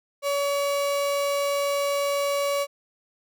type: tone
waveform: 35% pulse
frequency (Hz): 566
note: C#5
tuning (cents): +36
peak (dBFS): -21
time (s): 0.22-2.67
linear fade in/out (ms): 50
effects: none

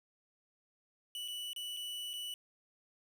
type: tone with dropouts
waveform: 45% pulse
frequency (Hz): 2960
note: F#7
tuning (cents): 0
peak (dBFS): -39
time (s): 1.15-2.34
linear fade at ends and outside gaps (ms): 1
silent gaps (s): 1.279-1.283 / 1.532-1.562 / 1.766-1.77 / 2.133-2.137
effects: none

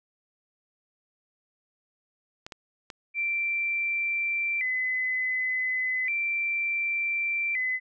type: clicks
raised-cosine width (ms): 0.2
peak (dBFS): -21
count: 3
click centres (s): 2.465 / 2.522 / 2.902
type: tone with vibrato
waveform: sine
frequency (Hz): 2180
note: C#7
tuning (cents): -29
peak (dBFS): -25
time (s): 3.14-7.8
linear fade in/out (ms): 50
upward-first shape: square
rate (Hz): 0.34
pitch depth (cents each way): 130
effects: none

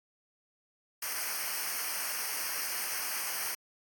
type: noise with comb filter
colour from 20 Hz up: white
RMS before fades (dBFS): -35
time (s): 1.02-3.55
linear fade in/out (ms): 5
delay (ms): 0.27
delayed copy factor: -0.9
effects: AAC 64 kbps

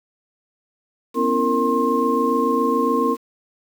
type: tone cluster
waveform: sine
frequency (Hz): 246.4 / 273.5 / 329.7 / 460.4 / 1064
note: B3 / C#4 / E4 / A#4 / C6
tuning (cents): -4 / -23 / 0 / -22 / +29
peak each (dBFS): -23 / -24 / -26 / -21 / -21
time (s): 1.14-3.17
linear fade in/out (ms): 50
effects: 7-bit

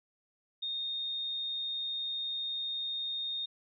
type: tone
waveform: sine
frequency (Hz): 3684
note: A#7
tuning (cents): -21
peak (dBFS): -33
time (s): 0.62-3.46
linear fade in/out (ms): 10
effects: none

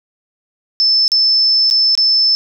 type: tone with dropouts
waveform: sine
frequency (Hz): 5270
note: E8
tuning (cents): -1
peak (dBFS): -9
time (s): 0.8-2.35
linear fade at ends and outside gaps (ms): 0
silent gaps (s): 1.079-1.118 / 1.701-1.71 / 1.952-1.976
effects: none

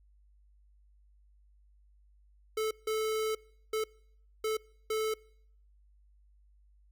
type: tone bursts at uneven times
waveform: square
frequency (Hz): 436.1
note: A4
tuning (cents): -15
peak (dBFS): -30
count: 5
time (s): 2.57-2.71 / 2.87-3.35 / 3.73-3.84 / 4.44-4.57 / 4.9-5.14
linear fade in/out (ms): 5
effects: noise-tail reverb RT60 0.7 s tail -25 dB re dry + added 50 Hz sine -60 dBFS peak until 6.91 s

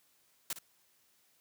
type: noise with echo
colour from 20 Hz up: white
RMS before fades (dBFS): -36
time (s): 0.5-0.53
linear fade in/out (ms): 2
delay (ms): 58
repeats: 1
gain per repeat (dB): -11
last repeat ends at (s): 0.588
effects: white hiss -70 dBFS RMS until 1.4 s + high-pass 80 Hz 12 dB/octave

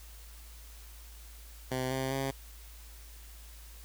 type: tone with pitch steps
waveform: 10% pulse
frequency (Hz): 129.1 / 132.12 / 135.21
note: C3 / C3 / C#3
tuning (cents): -23 / +17 / -43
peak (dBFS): -23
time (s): 1.71-2.31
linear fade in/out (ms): 5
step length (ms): 200
effects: added 55 Hz sine -48 dBFS peak until 3.84 s + white hiss -55 dBFS RMS until 3.84 s

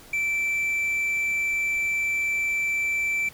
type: tone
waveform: triangle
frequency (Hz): 2332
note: D7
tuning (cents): -13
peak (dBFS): -21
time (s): 0.13-3.29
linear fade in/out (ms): 5
effects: pink hiss -48 dBFS RMS until 3.33 s

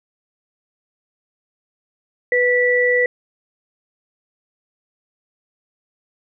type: tone pair together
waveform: sine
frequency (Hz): 493.9 / 1959.7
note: B4 / B6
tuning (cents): 0 / -14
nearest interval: 2 octaves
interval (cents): 2386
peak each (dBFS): -16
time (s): 2.32-3.06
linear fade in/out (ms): 2
effects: none

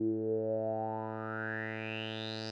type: tone with low-pass filter sweep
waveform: 10% pulse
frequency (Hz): 110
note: A2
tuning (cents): 0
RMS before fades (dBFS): -36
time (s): 0-2.51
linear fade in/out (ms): 10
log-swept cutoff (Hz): 310 to 5000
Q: 8.2
effects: none

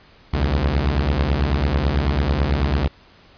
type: beating tone pair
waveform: sawtooth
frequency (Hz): 65.41 / 74.51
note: C2 / D2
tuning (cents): 0 / +26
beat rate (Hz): 9.1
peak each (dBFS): -16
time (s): 0.33-2.88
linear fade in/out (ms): 10
effects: pink hiss -50 dBFS RMS until 3.37 s + resampled to 11025 Hz

